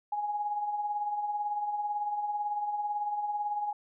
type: tone with tremolo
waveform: sine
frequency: 830.6 Hz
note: G#5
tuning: in tune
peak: -27 dBFS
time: 0.12-3.73 s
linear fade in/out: 5 ms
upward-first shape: triangle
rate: 18 Hz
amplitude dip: 55%
effects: none